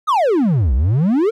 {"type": "exponential two-way sweep", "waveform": "triangle", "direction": "down then up", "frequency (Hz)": [1318.5, 58.27, 476.2], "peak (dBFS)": -10, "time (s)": [0.07, 1.31], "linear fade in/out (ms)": 20, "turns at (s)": 0.74, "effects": []}